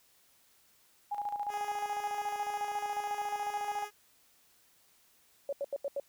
sine tone with tremolo, 822 Hz, G#5, 18 cents flat, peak -31 dBFS, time 1.11-3.85 s, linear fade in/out 10 ms, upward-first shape square, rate 14 Hz, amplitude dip 60%
10% pulse tone, 415.3 Hz, G#4, in tune, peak -33 dBFS, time 1.48-3.91 s, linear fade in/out 50 ms
sine tone bursts, 561 Hz, C#5, 21 cents sharp, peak -31 dBFS, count 5, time 5.49-5.999 s, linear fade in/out 2 ms, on 37 ms, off 81 ms
effects white hiss -66 dBFS RMS until 6.08 s

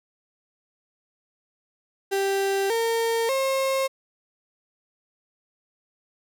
35% pulse tone with pitch steps, 392 / 458.2 / 535.5 Hz, G4 / A#4 / C5, 0 / -30 / +40 cents, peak -20 dBFS, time 2.11-3.88 s, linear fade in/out 20 ms, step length 590 ms, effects none

